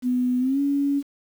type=tone with pitch glide; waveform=sine; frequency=249.5 to 281.7 Hz; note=B3 to C#4; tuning=+18 to +28 cents; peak=-19 dBFS; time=0.02-1.03 s; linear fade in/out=50 ms; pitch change=+210 cents; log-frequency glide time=0.39-0.6 s; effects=8-bit